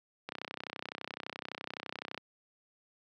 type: click train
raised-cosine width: 0.3 ms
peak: -22 dBFS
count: 61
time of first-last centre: 0.29-2.177 s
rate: 31.8 Hz
effects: high-pass 200 Hz 12 dB/octave